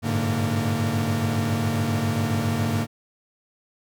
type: tone cluster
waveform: 45% pulse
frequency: 96.9 / 104.2 / 118.1 / 146.5 / 229.7 Hz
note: G2 / G#2 / A#2 / D3 / A#3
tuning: -20 / +6 / +23 / -4 / -25 cents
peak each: -31 / -26 / -34 / -29 / -26 dBFS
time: 0.02-2.87 s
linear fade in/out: 50 ms
effects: none